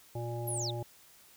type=harmonic tone; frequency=118.3 Hz; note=A#2; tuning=26 cents sharp; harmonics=1 / 3 / 5 / 7; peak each=-36 / -41 / -43 / -44 dBFS; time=0.15-0.83 s; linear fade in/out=5 ms
type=linear sweep; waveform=sine; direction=down; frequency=11840 to 3322 Hz; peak=-34 dBFS; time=0.47-0.71 s; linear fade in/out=10 ms
effects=white hiss -59 dBFS RMS until 1.36 s